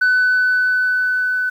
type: tone with level ramp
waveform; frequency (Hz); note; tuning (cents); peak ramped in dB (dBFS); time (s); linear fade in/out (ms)
sine; 1501; F#6; +24; -9 to -16; 0.01-1.5; 10
effects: tanh soft clip ceiling -10 dBFS + 8-bit

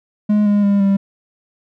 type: tone with pitch steps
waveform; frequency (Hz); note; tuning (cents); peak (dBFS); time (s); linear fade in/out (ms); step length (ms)
triangle; 209.4 / 205.2 / 201.1 / 197.08; G#3 / G#3 / G3 / G3; +15 / -21 / +44 / +10; -9; 0.29-0.97; 10; 170
effects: none

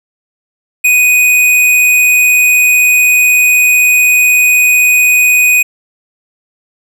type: tone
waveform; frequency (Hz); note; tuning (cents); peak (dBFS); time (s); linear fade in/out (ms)
square; 2489; D#7; 0; -6; 0.84-5.63; 10
effects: none

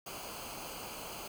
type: noise with comb filter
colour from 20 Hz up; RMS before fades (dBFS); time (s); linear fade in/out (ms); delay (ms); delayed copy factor
pink; -44; 0.06-1.28; 5; 0.54; -0.7
effects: none

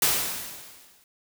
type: noise with exponential decay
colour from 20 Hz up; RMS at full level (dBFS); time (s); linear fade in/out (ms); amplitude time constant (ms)
white; -20; 0.02-1.04; 2; 220
effects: none

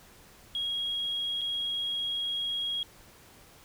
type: tone with dropouts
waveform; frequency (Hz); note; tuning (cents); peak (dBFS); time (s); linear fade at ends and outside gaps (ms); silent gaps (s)
sine; 3292; G#7; -16; -28; 0.55-2.83; 1; 1.411-1.415
effects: tanh soft clip ceiling -25 dBFS + pink hiss -55 dBFS RMS until 3.64 s

